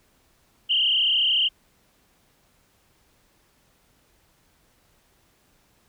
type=tone with frequency modulation; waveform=sine; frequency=2985 Hz; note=F#7; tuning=15 cents sharp; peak=-18 dBFS; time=0.69-1.49 s; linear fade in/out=20 ms; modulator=33.9 Hz; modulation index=5.2; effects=pink hiss -63 dBFS RMS until 5.88 s